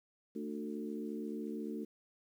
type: harmonic tone with a mistuned harmonic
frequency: 74.2 Hz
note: D2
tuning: 18 cents sharp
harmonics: 3 / 4 / 5 / 6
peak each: -41 / -43 / -45 / -47 dBFS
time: 0.35-1.85 s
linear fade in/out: 10 ms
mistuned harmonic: 5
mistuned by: -25 cents
effects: 11-bit